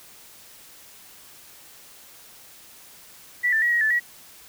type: tone with pitch steps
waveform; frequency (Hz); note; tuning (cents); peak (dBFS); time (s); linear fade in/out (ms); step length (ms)
sine; 1957 / 1776 / 1914 / 1895 / 1747 / 1921; B6 / A6 / A#6 / A#6 / A6 / B6; -16 / +16 / +45 / +28 / -13 / -48; -18; 3.43-4; 20; 95
effects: white hiss -48 dBFS RMS until 4.48 s